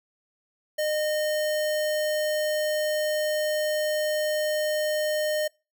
sine tone with sample-and-hold, 610 Hz, D#5, 34 cents flat, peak -23 dBFS, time 0.78-5.48 s, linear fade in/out 10 ms, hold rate 2450 Hz, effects noise-tail reverb RT60 0.3 s tail -26 dB re dry

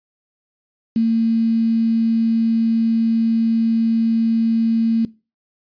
sine tone with quantisation, 226.9 Hz, A#3, 47 cents flat, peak -13 dBFS, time 0.96-5.05 s, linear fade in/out 2 ms, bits 6, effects noise-tail reverb RT60 0.3 s tail -21 dB re dry + resampled to 11025 Hz

